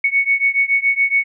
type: beating tone pair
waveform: sine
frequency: 2217 / 2224.1 Hz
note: C#7 / C#7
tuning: 0 / +5 cents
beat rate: 7.1 Hz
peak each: -16 / -17 dBFS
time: 0.04-1.24 s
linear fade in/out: 5 ms
effects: none